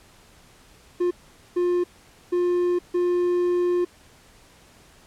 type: tone bursts at uneven times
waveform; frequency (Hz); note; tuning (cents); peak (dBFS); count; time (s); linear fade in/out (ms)
triangle; 354.1; F4; +24; -17; 4; 1-1.11 / 1.56-1.84 / 2.32-2.79 / 2.94-3.85; 10
effects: pink hiss -53 dBFS RMS until 5.06 s + low-pass 11000 Hz 12 dB/octave